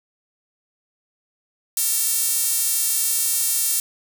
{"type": "tone with high-pass filter", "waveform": "sawtooth", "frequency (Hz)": 456.7, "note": "A#4", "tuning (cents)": -36, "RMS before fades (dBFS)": -21, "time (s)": [1.77, 3.8], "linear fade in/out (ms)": 2, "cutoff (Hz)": 9000, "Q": 1.1, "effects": []}